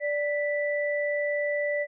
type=tone pair together; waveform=sine; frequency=585.6 / 1975.5 Hz; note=D5 / B6; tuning=-5 / 0 cents; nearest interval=octave + major sixth; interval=2105 cents; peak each=-26 / -30 dBFS; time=0-1.87 s; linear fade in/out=50 ms; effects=none